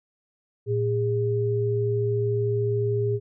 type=tone pair together; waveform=sine; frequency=114.2 / 407.8 Hz; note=A#2 / G#4; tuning=-35 / -32 cents; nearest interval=octave + minor seventh; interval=2203 cents; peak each=-24 dBFS; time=0.66-3.2 s; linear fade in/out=50 ms; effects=none